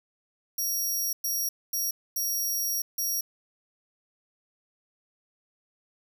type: tone bursts at uneven times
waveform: 15% pulse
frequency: 5660 Hz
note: F8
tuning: 22 cents sharp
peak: -21 dBFS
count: 5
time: 0.58-1.13 / 1.24-1.49 / 1.73-1.91 / 2.16-2.82 / 2.98-3.21 s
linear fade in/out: 5 ms
effects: none